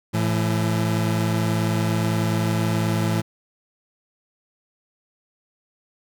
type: tone pair together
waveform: 30% pulse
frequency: 109.62 / 168 Hz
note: A2 / E3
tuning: -6 / +33 cents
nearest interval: perfect fifth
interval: 739 cents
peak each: -19 / -21 dBFS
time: 0.13-3.22 s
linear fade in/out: 20 ms
effects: none